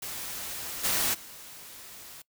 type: noise with level steps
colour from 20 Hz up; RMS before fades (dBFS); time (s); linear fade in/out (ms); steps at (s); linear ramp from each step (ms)
white; -37 / -27 / -46; 0.02-2.22; 5; 0.83 / 1.13; 20
effects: noise-tail reverb RT60 0.1 s tail -21 dB re dry